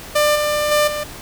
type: tone with level steps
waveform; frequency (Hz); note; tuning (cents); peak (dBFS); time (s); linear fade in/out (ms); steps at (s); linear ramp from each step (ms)
sawtooth; 596; D5; +25; -9 / -13 / -9 / -18; 0.15-1.04; 10; 0.35 / 0.71 / 0.87; 10
effects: pink hiss -35 dBFS RMS until 1.21 s